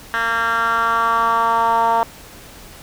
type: tone with band-pass filter sweep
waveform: 10% pulse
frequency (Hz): 229.3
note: A#3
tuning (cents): -28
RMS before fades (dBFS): -17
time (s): 0.14-2.03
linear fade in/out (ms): 0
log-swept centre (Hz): 1700 to 850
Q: 3.6
effects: pink hiss -40 dBFS RMS until 2.82 s